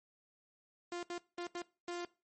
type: tone bursts at uneven times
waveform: sawtooth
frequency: 349.2 Hz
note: F4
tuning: in tune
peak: -35 dBFS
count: 5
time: 0.92-1.03 / 1.1-1.18 / 1.38-1.47 / 1.55-1.62 / 1.88-2.05 s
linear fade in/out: 2 ms
effects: noise-tail reverb RT60 0.3 s tail -20 dB re dry + MP3 32 kbps